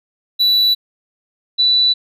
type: tone pair in turn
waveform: triangle / sine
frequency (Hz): 3951 / 3966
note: B7 / B7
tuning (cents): 0 / +7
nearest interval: unison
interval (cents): 7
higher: second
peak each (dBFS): -9 / -10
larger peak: first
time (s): 0.39-0.75 / 1.58-1.94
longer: neither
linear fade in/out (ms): 20
effects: none

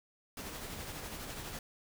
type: noise with tremolo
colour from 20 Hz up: pink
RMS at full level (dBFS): -42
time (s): 0.37-1.59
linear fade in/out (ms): 2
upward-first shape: sine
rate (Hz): 12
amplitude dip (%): 35
effects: none

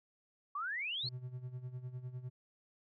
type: exponential sweep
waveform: sine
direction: up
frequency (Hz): 1108.7 to 4435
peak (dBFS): -36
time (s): 0.55-1.09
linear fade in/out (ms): 5
type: tone with tremolo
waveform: triangle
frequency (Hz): 125.9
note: B2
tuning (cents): +34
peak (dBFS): -37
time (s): 1.03-2.3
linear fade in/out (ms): 20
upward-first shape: sine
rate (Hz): 9.9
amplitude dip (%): 75
effects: none

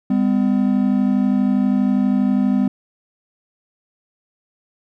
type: tone pair together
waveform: triangle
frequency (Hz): 201.1 / 253.5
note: G3 / B3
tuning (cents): +44 / +45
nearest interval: major third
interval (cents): 401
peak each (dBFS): -15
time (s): 0.1-2.68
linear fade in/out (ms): 5
effects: none

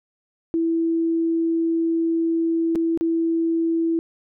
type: tone with dropouts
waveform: sine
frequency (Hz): 330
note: E4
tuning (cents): +2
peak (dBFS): -18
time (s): 0.54-3.99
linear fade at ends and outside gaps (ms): 0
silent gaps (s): 2.752-2.757 / 2.975-3.01
effects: none

